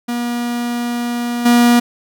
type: tone with level steps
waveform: 45% pulse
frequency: 239.7 Hz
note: A#3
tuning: 48 cents sharp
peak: -18 / -8 dBFS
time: 0.08-1.8 s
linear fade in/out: 10 ms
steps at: 1.45 s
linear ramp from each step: 10 ms
effects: none